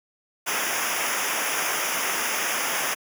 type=noise with comb filter; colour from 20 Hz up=pink; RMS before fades=-26 dBFS; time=0.46-2.95 s; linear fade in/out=20 ms; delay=0.24 ms; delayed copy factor=-0.95; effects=high-pass 200 Hz 12 dB/octave